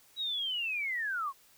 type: linear sweep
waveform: sine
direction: down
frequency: 3900 to 1040 Hz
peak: -31 dBFS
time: 0.16-1.33 s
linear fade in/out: 50 ms
effects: white hiss -62 dBFS RMS until 1.57 s